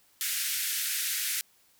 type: band-pass noise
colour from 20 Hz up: white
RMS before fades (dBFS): -31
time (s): 0.21-1.41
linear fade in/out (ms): 0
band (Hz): 1500 to 16000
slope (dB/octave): 48
effects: white hiss -64 dBFS RMS until 1.79 s